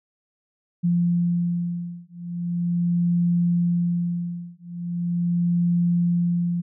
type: beating tone pair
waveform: sine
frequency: 173.2 / 173.6 Hz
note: F3 / F3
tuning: -14 / -10 cents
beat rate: 0.4 Hz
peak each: -23 / -23 dBFS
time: 0.83-6.62 s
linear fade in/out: 20 ms
effects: none